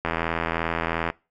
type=click train; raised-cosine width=0.5 ms; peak=-9 dBFS; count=88; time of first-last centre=0.05-1.101 s; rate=82.8 Hz; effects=noise-tail reverb RT60 0.3 s tail -23 dB re dry